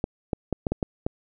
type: clicks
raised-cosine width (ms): 2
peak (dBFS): -11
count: 7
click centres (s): 0.041 / 0.332 / 0.527 / 0.668 / 0.72 / 0.828 / 1.065
effects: none